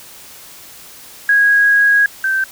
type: tone pair in turn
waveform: sine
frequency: 1649 / 1556.4 Hz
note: G#6 / G6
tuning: -13 / -13 cents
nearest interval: minor second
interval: 100 cents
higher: first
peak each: -8 / -13 dBFS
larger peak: first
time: 1.29-2.06 / 2.24-2.44 s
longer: first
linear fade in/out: 2 ms
effects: white hiss -38 dBFS RMS until 2.51 s